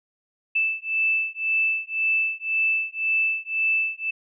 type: beating tone pair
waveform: sine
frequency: 2637 / 2638.9 Hz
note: E7 / E7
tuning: 0 / +1 cents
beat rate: 1.9 Hz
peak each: -24 dBFS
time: 0.55-4.11 s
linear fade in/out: 10 ms
effects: none